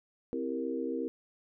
sine chord, C dominant seventh, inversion none, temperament equal, 261.6 / 329.6 / 392 / 466.2 Hz, C4 / E4 / G4 / Bb4, 0 / 0 / 0 / 0 cents, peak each -36 / -37 / -40 / -36 dBFS, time 0.33-1.08 s, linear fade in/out 0 ms, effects none

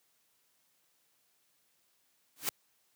white noise with exponential growth, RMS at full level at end -28 dBFS, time 2.36-2.49 s, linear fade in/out 1 ms, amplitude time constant 28 ms, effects white hiss -73 dBFS RMS until 2.95 s + high-pass 100 Hz 12 dB/octave

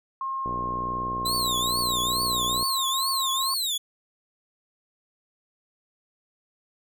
sine tone, 1070 Hz, C6, 38 cents sharp, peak -27 dBFS, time 0.21-3.54 s, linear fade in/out 2 ms
click train, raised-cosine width 2 ms, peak -22 dBFS, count 133, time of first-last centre 0.46-2.627 s, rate 60.9 Hz
sawtooth tone with vibrato, 3907 Hz, B7, 19 cents flat, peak -22 dBFS, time 1.25-3.78 s, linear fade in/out 10 ms, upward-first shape triangle, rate 2.3 Hz, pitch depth 270 cents each way
effects none

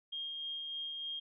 sine tone with tremolo, 3228 Hz, G#7, 50 cents flat, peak -37 dBFS, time 0.12-1.2 s, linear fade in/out 10 ms, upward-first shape sine, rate 3.3 Hz, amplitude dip 25%, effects none

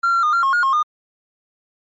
triangle tone with pitch steps, 1377 / 1368 / 1221 / 1379 / 1082 / 1432 / 1076 / 1217 Hz, F6 / F6 / D#6 / F6 / C#6 / F6 / C6 / D#6, -25 / -36 / -33 / -22 / -42 / +43 / +48 / -39 cents, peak -11 dBFS, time 0.03-0.83 s, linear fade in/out 10 ms, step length 100 ms, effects tanh soft clip ceiling -9 dBFS + MP3 32 kbps

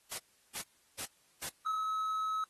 white noise bursts, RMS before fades -39 dBFS, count 4, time 0.11-1.494 s, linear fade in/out 10 ms, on 76 ms, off 360 ms
triangle tone, 1287 Hz, E6, 42 cents flat, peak -30 dBFS, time 1.66-2.44 s, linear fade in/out 2 ms
effects white hiss -69 dBFS RMS until 2.49 s + AAC 32 kbps

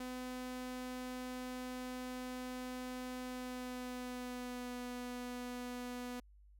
sawtooth tone with pitch glide, 252.7 to 246.9 Hz, B3 to B3, +40 to 0 cents, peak -38 dBFS, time 0-6.2 s, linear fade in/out 5 ms, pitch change -40 cents, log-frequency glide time 3.22-4.75 s, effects added 50 Hz sine -59 dBFS peak until 6.59 s

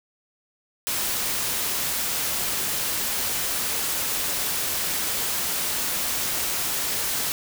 white noise, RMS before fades -26 dBFS, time 0.87-7.32 s, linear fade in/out 0 ms, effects none

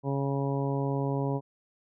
harmonic tone, 138.4 Hz, C#3, 2 cents flat, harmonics 1 / 2 / 3 / 4 / 5 / 6 / 7, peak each -29 / -33 / -34 / -37 / -41 / -42 / -39 dBFS, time 0.03-1.41 s, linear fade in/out 50 ms, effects none

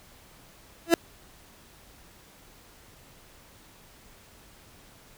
30% pulse tone with exponential growth, 336 Hz, E4, 33 cents sharp, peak -9 dBFS, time 0.86-0.94 s, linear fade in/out 1 ms, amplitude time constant 16 ms, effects pink hiss -54 dBFS RMS until 5.17 s

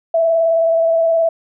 sine tone with vibrato, 659.3 Hz, E5, in tune, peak -11 dBFS, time 0.14-1.29 s, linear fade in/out 5 ms, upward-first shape square, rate 19 Hz, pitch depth 17 cents each way, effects none

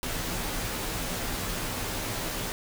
pink noise with comb filter, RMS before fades -32 dBFS, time 0.03-2.52 s, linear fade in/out 0 ms, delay 14 ms, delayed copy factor -0.6, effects none

